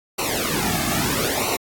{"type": "noise with flanger", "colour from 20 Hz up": "pink", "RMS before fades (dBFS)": -23, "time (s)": [0.18, 1.57], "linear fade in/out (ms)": 10, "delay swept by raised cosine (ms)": [0.59, 2.09], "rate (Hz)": 0.77, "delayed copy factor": -0.9, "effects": ["AAC 64 kbps"]}